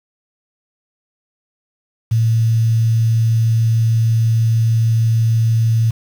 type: tone with quantisation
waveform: sine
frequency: 113.3 Hz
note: A#2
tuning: 49 cents flat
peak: -11 dBFS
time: 2.11-5.91 s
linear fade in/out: 10 ms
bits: 6
effects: none